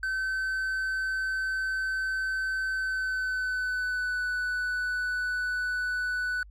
triangle tone with pitch glide, 1534 to 1488.6 Hz, G6 to F#6, -38 to +10 cents, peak -25 dBFS, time 0.03-6.43 s, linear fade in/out 2 ms, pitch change -52 cents, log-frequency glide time 2.72-4.23 s, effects added 50 Hz sine -46 dBFS peak until 6.5 s + MP3 64 kbps

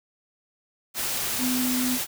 sine tone in noise, 252.1 Hz, B3, 36 cents sharp, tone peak -24 dBFS, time 1.38-1.99 s, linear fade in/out 50 ms, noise white, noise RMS -28 dBFS, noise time 0.94-2.07 s, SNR +1 dB, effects none

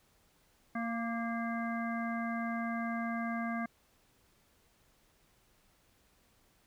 harmonic tone with a mistuned harmonic, 230.6 Hz, A#3, 19 cents flat, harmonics 1 / 3 / 5 / 7 / 9, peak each -35 / -40 / -42 / -43 / -45 dBFS, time 0.75-3.66 s, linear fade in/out 5 ms, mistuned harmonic 5, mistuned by +30 cents, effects pink hiss -69 dBFS RMS until 6.66 s

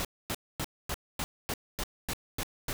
pink noise bursts, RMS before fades -33 dBFS, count 10, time 0-2.73 s, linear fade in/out 0 ms, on 48 ms, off 250 ms, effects none

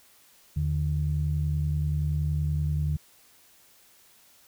sine tone pair together, 79.46 / 150 Hz, D#2 / D3, +37 / +37 cents, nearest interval major seventh, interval 1100 cents, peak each -26 dBFS, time 0.56-2.97 s, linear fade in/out 10 ms, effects tanh soft clip ceiling -16 dBFS + white hiss -58 dBFS RMS until 4.47 s

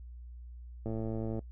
click train, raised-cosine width 2 ms, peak -24 dBFS, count 60, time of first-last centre 0.86-1.392 s, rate 111 Hz, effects noise-tail reverb RT60 0.1 s tail -21 dB re dry + added 60 Hz sine -44 dBFS peak until 1.51 s

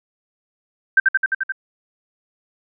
sine tone with echo, 1562 Hz, G6, 7 cents flat, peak -8 dBFS, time 0.97-1 s, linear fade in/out 5 ms, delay 87 ms, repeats 6, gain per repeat -2 dB, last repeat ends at 1.522 s, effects none

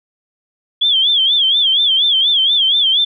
sine tone with vibrato, 3322 Hz, G#7, in tune, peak -10 dBFS, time 0.81-3.05 s, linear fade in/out 10 ms, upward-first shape sine, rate 4.2 Hz, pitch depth 130 cents each way, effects none

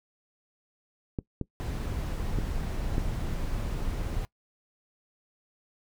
clicks, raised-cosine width 3 ms, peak -17 dBFS, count 4, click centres 1.188 / 1.413 / 2.387 / 2.981 s
brown noise, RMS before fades -31 dBFS, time 1.6-4.25 s, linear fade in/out 0 ms
effects noise-tail reverb RT60 0.1 s tail -21 dB re dry

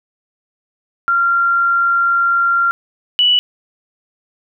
sine tone pair in turn, 1382 / 2954 Hz, F6 / F#7, -19 / -3 cents, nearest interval octave + minor second, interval 1316 cents, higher second, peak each -11 / -9 dBFS, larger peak second, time 1.08-2.71 / 3.19-3.39 s, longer first, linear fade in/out 0 ms, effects none

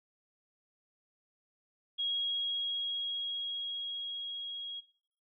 sine tone with level ramp, 3295 Hz, G#7, 14 cents flat, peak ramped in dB -30 to -39 dBFS, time 1.98-4.81 s, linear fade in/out 20 ms, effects noise-tail reverb RT60 0.5 s tail -17 dB re dry

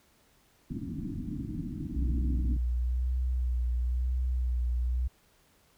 white low-pass noise, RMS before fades -36 dBFS, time 0.7-2.57 s, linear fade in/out 5 ms, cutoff 320 Hz, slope 96 dB/octave
sine tone with vibrato, 61.74 Hz, B1, in tune, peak -26 dBFS, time 1.95-5.08 s, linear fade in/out 10 ms, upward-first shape sine, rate 1 Hz, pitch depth 36 cents each way
effects pink hiss -65 dBFS RMS until 5.77 s

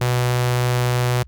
sawtooth tone with notch filter, 123.47 Hz, B2, in tune, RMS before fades -19 dBFS, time 0.01-1.23 s, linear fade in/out 5 ms, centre 260 Hz, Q 1.9, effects added 65 Hz sine -40 dBFS peak until 1.27 s + Opus 48 kbps

